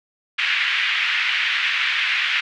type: band-pass noise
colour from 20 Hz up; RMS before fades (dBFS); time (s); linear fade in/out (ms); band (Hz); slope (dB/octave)
pink; -21; 0.38-2.41; 10; 1800 to 3000; 24
effects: none